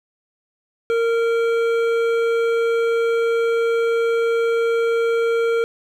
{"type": "tone with hard clipping", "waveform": "sine", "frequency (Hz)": 461.5, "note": "A#4", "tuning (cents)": -17, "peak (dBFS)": -18, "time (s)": [0.9, 5.64], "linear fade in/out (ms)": 0, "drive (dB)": 11, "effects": []}